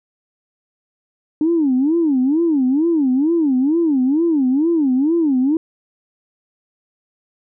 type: tone with vibrato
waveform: sine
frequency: 293.7 Hz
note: D4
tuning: in tune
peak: -12 dBFS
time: 1.41-5.57 s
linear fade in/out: 2 ms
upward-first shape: sine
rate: 2.2 Hz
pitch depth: 260 cents each way
effects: tanh soft clip ceiling -8 dBFS

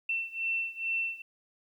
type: beating tone pair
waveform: sine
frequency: 2690 / 2692.3 Hz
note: E7 / E7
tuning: +34 / +36 cents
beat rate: 2.3 Hz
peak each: -32 / -34 dBFS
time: 0.09-1.22 s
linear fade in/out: 5 ms
effects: 11-bit

